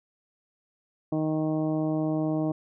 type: harmonic tone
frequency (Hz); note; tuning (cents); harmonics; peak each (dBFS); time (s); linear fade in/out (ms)
155.9; D#3; +4; 1 / 2 / 3 / 4 / 5 / 6 / 7; -30 / -26 / -38 / -33 / -40 / -47 / -46; 1.12-2.52; 5
effects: none